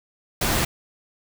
pink noise, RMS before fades -22 dBFS, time 0.41-0.65 s, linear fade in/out 5 ms, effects none

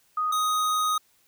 sine / square tone pair in turn, 1244.5 / 1249.5 Hz, D#6 / D#6, 0 / +7 cents, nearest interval unison, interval 7 cents, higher second, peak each -23 dBFS, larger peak neither, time 0.17-0.32 / 0.32-0.98 s, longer second, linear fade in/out 5 ms, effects white hiss -64 dBFS RMS until 1.27 s

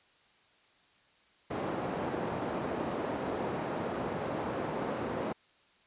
white band-pass noise, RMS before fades -35 dBFS, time 1.5-5.33 s, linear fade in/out 10 ms, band 130 to 690 Hz, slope 12 dB/octave, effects white hiss -65 dBFS RMS until 5.86 s + resampled to 8000 Hz

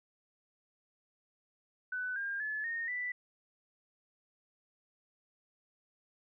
sine tone with pitch steps, 1499 / 1606.6 / 1721.9 / 1845.5 / 1977.9 Hz, F#6 / G6 / A6 / A#6 / B6, +22 / +42 / -38 / -18 / +2 cents, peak -34 dBFS, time 1.92-3.12 s, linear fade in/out 5 ms, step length 240 ms, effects none

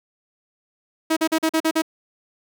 sawtooth tone bursts, 320 Hz, D#4, 49 cents sharp, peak -13 dBFS, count 7, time 1.1-1.821 s, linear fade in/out 10 ms, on 67 ms, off 42 ms, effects none

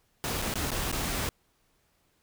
pink noise with dropouts, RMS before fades -31 dBFS, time 0.24-1.29 s, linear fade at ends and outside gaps 0 ms, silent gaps 0.417-0.423 / 0.539-0.556 / 0.705-0.717 / 0.916-0.926 s, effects pink hiss -70 dBFS RMS until 2.22 s

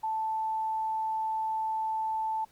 sine tone, 880 Hz, A5, in tune, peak -28 dBFS, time 0.03-2.45 s, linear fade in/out 10 ms, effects pink hiss -63 dBFS RMS until 2.51 s + Opus 48 kbps

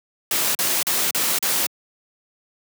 white noise bursts, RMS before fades -21 dBFS, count 5, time 0.31-1.666 s, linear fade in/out 2 ms, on 240 ms, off 39 ms, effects high-pass 150 Hz 12 dB/octave

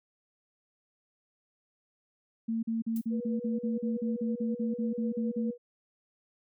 sine tone bursts, 226.4 Hz, A3, 50 cents sharp, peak -28 dBFS, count 16, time 2.48-5.51 s, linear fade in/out 10 ms, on 150 ms, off 42 ms
violet noise with exponential decay, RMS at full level -41 dBFS, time 2.96-3.08 s, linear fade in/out 1 ms, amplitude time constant 24 ms
sine tone with tremolo, 484.3 Hz, B4, 34 cents flat, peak -34 dBFS, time 3.1-5.58 s, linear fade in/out 50 ms, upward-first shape triangle, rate 9.3 Hz, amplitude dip 55%
effects none

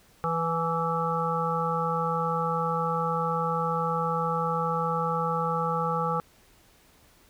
harmonic tone with a mistuned harmonic, 164.81 Hz, E3, in tune, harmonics 1 / 3 / 5 / 7 / 8, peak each -31 / -31 / -31 / -31 / -31 dBFS, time 0.24-6.2 s, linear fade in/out 0 ms, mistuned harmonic 5, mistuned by +31 cents, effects pink hiss -59 dBFS RMS until 7.29 s

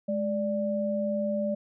sine tone pair together, 209.9 / 587.3 Hz, G#3 / D5, +19 / 0 cents, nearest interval octave + tritone, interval 1781 cents, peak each -29 / -28 dBFS, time 0.08-1.55 s, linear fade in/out 10 ms, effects none

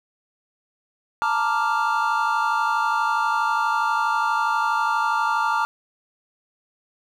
triangle chord, Bb major seventh, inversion third, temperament equal, 880 / 932.3 / 1174.7 / 1396.9 Hz, A5 / Bb5 / D6 / F6, 0 / 0 / 0 / 0 cents, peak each -23 dBFS, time 1.22-5.65 s, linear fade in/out 0 ms, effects none

